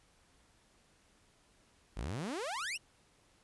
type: exponential sweep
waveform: sawtooth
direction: up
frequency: 43.65 to 3020 Hz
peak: -33 dBFS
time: 1.96-2.78 s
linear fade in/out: 20 ms
effects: pink hiss -68 dBFS RMS until 3.43 s + resampled to 24000 Hz